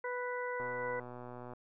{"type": "harmonic tone", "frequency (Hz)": 493.9, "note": "B4", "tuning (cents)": 0, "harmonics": [1, 2, 3, 4], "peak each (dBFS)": [-38, -41, -43, -44], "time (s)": [0.04, 1], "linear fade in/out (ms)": 5}
{"type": "click train", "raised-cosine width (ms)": 1, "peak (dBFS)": -33, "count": 116, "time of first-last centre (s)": [0.6, 1.535], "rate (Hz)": 123}
{"effects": []}